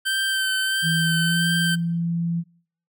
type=tone with vibrato; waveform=25% pulse; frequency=1552 Hz; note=G6; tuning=18 cents flat; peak=-17 dBFS; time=0.05-1.76 s; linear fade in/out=20 ms; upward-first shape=sine; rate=1.5 Hz; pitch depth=20 cents each way
type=tone with pitch glide; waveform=sine; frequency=163.4 to 169.16 Hz; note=E3 to E3; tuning=-15 to +45 cents; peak=-21 dBFS; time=0.82-2.44 s; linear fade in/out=50 ms; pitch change=+60 cents; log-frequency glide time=1.17-1.35 s
effects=noise-tail reverb RT60 0.6 s tail -25 dB re dry